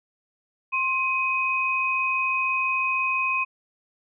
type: tone pair together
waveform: sine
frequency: 1058 / 2516 Hz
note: C6 / D#7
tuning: +19 / +19 cents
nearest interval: octave + minor third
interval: 1500 cents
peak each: -26 / -23 dBFS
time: 0.72-3.45 s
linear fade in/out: 20 ms
effects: none